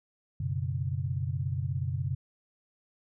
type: chord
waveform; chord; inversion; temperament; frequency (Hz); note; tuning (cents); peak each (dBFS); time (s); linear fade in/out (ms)
sine; F# suspended fourth; none; equal with one note detuned; 92.5 / 123.47 / 140.28; F#2 / B2 / C#3; 0 / 0 / +21; -33; 0.4-2.15; 5
effects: none